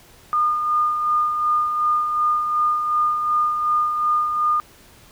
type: tone with tremolo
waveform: sine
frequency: 1217 Hz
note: D#6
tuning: 39 cents flat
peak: -15 dBFS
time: 0.33-4.6 s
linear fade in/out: 0 ms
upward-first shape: sine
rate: 2.7 Hz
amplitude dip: 45%
effects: pink hiss -49 dBFS RMS until 5.11 s